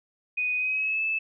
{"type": "tone with pitch glide", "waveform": "sine", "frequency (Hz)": [2489, 2620], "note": ["D#7", "E7"], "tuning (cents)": [0, -11], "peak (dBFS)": -24, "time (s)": [0.37, 1.19], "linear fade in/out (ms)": 10, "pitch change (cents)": 89, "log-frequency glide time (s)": [0.56, 1.03], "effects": []}